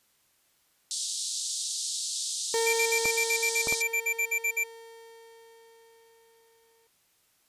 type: band-pass noise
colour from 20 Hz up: white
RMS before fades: -33 dBFS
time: 0.91-3.82 s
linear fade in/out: 0 ms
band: 3600 to 8900 Hz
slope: 48 dB/octave
type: tone with exponential decay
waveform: 35% pulse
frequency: 456.7 Hz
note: A#4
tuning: 36 cents flat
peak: -23 dBFS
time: 2.54-6.87 s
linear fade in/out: 1 ms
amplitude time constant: 940 ms
type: tone bursts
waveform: square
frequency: 2349 Hz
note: D7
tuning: in tune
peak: -25 dBFS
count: 16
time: 2.66-4.639 s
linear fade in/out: 10 ms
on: 74 ms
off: 53 ms
type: clicks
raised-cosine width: 1 ms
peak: -19 dBFS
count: 3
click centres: 3.056 / 3.672 / 3.725 s
effects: white hiss -68 dBFS RMS until 7.48 s + resampled to 32000 Hz